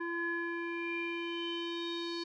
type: tone with low-pass filter sweep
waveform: square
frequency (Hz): 340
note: F4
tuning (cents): -46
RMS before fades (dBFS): -37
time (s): 0-2.24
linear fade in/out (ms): 10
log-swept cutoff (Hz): 1500 to 4400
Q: 7.6
effects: none